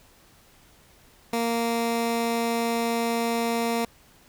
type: tone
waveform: 15% pulse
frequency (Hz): 232.2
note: A#3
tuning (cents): -7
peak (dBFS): -17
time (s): 1.33-3.85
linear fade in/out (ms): 2
effects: pink hiss -56 dBFS RMS until 4.28 s